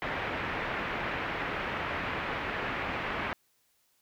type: low-pass noise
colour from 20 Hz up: white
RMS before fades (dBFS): -34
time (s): 0.02-3.33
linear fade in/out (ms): 0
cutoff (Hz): 2300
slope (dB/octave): 24
effects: white hiss -71 dBFS RMS until 4.01 s